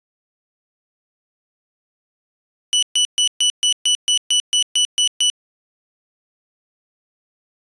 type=tone bursts; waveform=sawtooth; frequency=2966 Hz; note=F#7; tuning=4 cents sharp; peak=-10 dBFS; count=12; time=2.73-5.3 s; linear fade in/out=0 ms; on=95 ms; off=130 ms; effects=resampled to 22050 Hz